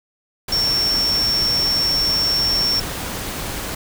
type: tone in noise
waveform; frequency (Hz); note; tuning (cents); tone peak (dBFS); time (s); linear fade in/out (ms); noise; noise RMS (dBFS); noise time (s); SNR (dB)
sine; 5460; F8; -40; -16; 0.52-2.8; 5; pink; -27; 0.48-3.75; +8
effects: none